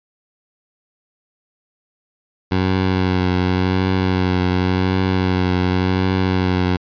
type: tone with vibrato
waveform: 15% pulse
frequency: 92.5 Hz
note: F#2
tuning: in tune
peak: -9 dBFS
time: 2.51-6.77 s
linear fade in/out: 10 ms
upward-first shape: triangle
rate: 0.9 Hz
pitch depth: 33 cents each way
effects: resampled to 11025 Hz